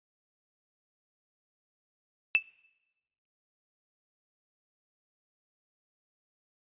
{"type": "tone with exponential decay", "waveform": "sine", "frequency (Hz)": 2637, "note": "E7", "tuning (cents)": 0, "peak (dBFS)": -15, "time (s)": [2.35, 2.43], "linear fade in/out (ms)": 0, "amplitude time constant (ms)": 16, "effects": ["noise-tail reverb RT60 1.0 s tail -24 dB re dry", "resampled to 8000 Hz"]}